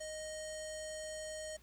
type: tone with low-pass filter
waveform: square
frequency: 622.3 Hz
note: D#5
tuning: in tune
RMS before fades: -44 dBFS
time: 0-1.57 s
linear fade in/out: 10 ms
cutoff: 7700 Hz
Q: 5.4
effects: added 60 Hz sine -61 dBFS peak until 1.62 s + pink hiss -66 dBFS RMS until 1.62 s